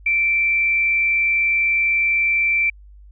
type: tone with frequency modulation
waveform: sine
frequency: 2340 Hz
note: D7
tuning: 7 cents flat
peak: -15 dBFS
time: 0.06-2.7 s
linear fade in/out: 5 ms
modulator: 108 Hz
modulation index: 0.29
effects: added 50 Hz sine -41 dBFS peak until 3.11 s